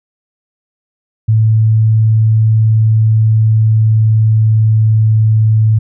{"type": "tone with pitch glide", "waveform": "sine", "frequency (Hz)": [110.2, 109.5], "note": ["A2", "A2"], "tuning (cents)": [3, -8], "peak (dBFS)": -6, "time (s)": [1.28, 5.79], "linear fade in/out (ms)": 10, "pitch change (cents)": -11, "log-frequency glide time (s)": [2.66, 5.24], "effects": []}